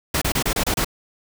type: noise bursts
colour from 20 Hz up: pink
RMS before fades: -21 dBFS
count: 7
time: 0.14-0.846 s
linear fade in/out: 5 ms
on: 76 ms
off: 29 ms
effects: none